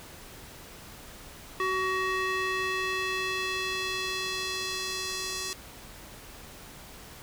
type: tone with band-pass filter sweep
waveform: square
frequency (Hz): 375.9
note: F#4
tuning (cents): +27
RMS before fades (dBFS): -31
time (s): 1.6-5.53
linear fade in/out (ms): 0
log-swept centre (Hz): 1500 to 5800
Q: 1.2
effects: pink hiss -47 dBFS RMS until 7.22 s